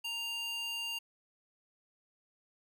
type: tone with high-pass filter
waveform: square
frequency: 932.3 Hz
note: A#5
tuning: in tune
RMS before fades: -38 dBFS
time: 0.04-0.99 s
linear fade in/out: 10 ms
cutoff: 2400 Hz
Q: 3.4
effects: none